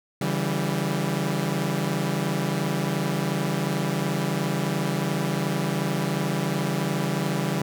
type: chord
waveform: sawtooth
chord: C# diminished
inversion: none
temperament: equal with one note detuned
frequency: 141.99 / 164.81 / 196 Hz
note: C#3 / E3 / G3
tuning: +42 / 0 / 0 cents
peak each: -24 dBFS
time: 0.21-7.62 s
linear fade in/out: 5 ms
effects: none